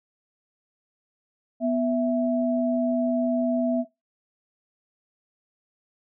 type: tone pair together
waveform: sine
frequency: 246.9 / 659.1 Hz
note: B3 / E5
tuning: 0 / 0 cents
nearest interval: octave + perfect fourth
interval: 1700 cents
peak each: -23 dBFS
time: 1.6-3.85 s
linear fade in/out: 50 ms
effects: noise-tail reverb RT60 0.2 s tail -18 dB re dry